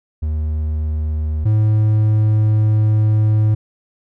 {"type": "tone pair in turn", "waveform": "triangle", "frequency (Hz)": [77, 107.57], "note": ["D#2", "A2"], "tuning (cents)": [-17, -39], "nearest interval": "tritone", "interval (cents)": 578, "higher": "second", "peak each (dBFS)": [-15, -9], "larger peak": "second", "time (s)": [[0.22, 1.45], [1.45, 3.55]], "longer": "second", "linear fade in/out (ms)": 10, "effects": []}